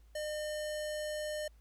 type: tone with low-pass filter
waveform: square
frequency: 606 Hz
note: D#5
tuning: 46 cents flat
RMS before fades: -38 dBFS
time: 0.15-1.48 s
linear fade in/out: 5 ms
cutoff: 10000 Hz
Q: 1.3
effects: added 55 Hz sine -57 dBFS peak until 1.6 s + pink hiss -73 dBFS RMS until 1.6 s